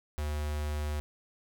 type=tone with notch filter; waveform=square; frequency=75 Hz; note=D2; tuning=37 cents sharp; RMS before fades=-33 dBFS; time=0.18-1 s; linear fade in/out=0 ms; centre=260 Hz; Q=1.7; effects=none